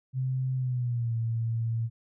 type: tone with pitch glide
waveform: sine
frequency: 130 to 114.49 Hz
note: C3 to A#2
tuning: -11 to -31 cents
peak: -26 dBFS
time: 0.13-1.9 s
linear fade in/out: 50 ms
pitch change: -220 cents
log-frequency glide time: 0.56-1.15 s
effects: none